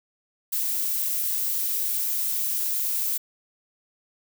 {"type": "noise", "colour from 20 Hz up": "violet", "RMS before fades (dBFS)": -26, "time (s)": [0.52, 3.18], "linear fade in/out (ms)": 10, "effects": []}